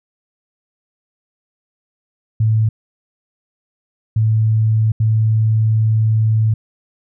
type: tone bursts at uneven times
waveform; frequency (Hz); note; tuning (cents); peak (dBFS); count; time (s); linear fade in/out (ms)
sine; 110; A2; 0; -11; 3; 2.4-2.69 / 4.16-4.92 / 5-6.54; 5
effects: none